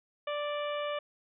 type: harmonic tone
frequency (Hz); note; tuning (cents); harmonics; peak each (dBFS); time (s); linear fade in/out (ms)
587.3; D5; 0; 1 / 2 / 3 / 4 / 5 / 6; -33 / -38 / -45 / -44 / -44 / -49; 0.27-0.99; 5
effects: none